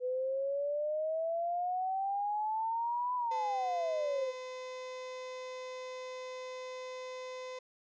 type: exponential two-way sweep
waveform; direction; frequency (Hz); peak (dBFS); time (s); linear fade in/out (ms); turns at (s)
sine; up then down; 496.9 to 1001 to 496.9; -31; 0-4.34; 50; 3.15
type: tone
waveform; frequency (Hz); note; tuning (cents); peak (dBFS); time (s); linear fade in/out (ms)
35% pulse; 510; C5; -44; -39; 3.31-7.59; 5
effects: resampled to 16000 Hz